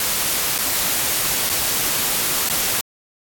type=noise with dropouts; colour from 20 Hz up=white; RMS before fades=-20 dBFS; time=0-2.81 s; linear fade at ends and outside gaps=2 ms; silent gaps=0.581-0.586 / 1.493-1.497 / 2.489-2.497 s; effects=AAC 64 kbps